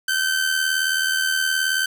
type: tone with amplitude modulation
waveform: sawtooth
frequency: 1542 Hz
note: G6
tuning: 29 cents flat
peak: -13 dBFS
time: 0.08-1.86 s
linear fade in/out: 5 ms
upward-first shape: sine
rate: 78.9 Hz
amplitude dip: 55%
effects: none